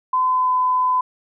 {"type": "tone with pitch glide", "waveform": "sine", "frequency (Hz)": [1020, 1010.6], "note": ["C6", "B5"], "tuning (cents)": [-44, 40], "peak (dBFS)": -15, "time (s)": [0.13, 1.01], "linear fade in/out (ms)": 5, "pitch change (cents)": -16, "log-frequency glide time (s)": [0.26, 0.56], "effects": []}